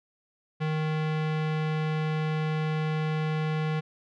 square tone with low-pass filter, 155.6 Hz, D#3, in tune, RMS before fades -28 dBFS, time 0.6-3.81 s, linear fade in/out 20 ms, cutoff 2800 Hz, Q 1.2, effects none

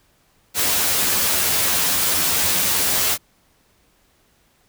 white noise with comb filter, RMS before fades -19 dBFS, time 0.54-3.18 s, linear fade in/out 50 ms, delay 11 ms, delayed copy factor +0.8, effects pink hiss -60 dBFS RMS until 4.68 s

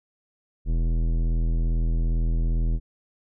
sine tone with tanh clipping, 41.2 Hz, E1, in tune, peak -22 dBFS, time 0.65-2.8 s, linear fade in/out 50 ms, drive 15 dB, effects none

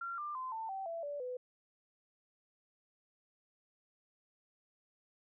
sine tone with pitch steps, 1376 / 1191 / 1030.8 / 892.2 / 772.3 / 668.4 / 578.5 / 500.7 Hz, F6 / D6 / C6 / A5 / G5 / E5 / D5 / B4, -26 / +24 / -26 / +24 / -26 / +24 / -26 / +24 cents, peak -38 dBFS, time 0.01-1.37 s, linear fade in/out 5 ms, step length 170 ms, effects none

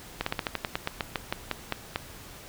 slowing click train, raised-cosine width 0.3 ms, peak -11 dBFS, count 15, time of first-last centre 0.21-1.959 s, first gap 54 ms, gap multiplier 1.12, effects pink hiss -46 dBFS RMS until 2.48 s

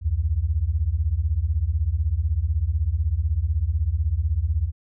sine beating tone pair, 69.3 / 85.3 Hz, C#2 / F2, 0 / -40 cents, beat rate 16 Hz, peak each -23 / -22 dBFS, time 0.01-4.72 s, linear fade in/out 50 ms, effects none

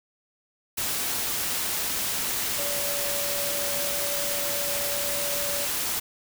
sine tone in noise, 573 Hz, D5, 43 cents flat, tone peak -33 dBFS, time 2.58-5.66 s, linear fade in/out 10 ms, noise white, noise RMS -28 dBFS, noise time 0.77-6 s, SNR -8 dB, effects none

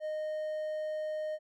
triangle tone, 617 Hz, D#5, 15 cents flat, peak -31 dBFS, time 0-1.39 s, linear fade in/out 50 ms, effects none

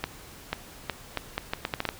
accelerating click train, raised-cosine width 0.3 ms, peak -11 dBFS, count 11, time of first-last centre 0.04-1.89 s, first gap 490 ms, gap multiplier 0.75, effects pink hiss -47 dBFS RMS until 1.99 s

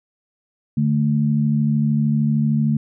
sine tone pair together, 146.83 / 220 Hz, D3 / A3, 0 / 0 cents, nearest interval perfect fifth, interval 700 cents, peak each -18 dBFS, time 0.77-2.77 s, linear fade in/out 5 ms, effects none

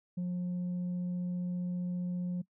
sine tone, 178.5 Hz, F3, 38 cents sharp, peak -29 dBFS, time 0.17-2.42 s, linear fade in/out 10 ms, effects noise-tail reverb RT60 0.1 s tail -22 dB re dry + tanh soft clip ceiling -31 dBFS

